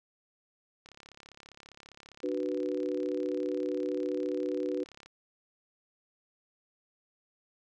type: click train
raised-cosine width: 0.2 ms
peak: -33 dBFS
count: 148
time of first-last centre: 0.86-5.06 s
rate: 35 Hz
type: chord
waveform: sine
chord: B minor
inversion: first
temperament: just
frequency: 296.3 / 370.4 / 493.9 Hz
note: D4 / F#4 / B4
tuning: +15 / +2 / 0 cents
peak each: -34 dBFS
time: 2.23-4.84 s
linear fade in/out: 10 ms
effects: none